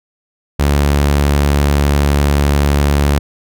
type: tone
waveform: sawtooth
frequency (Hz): 71.7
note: D2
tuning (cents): -41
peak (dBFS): -6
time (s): 0.59-3.19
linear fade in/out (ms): 10
effects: none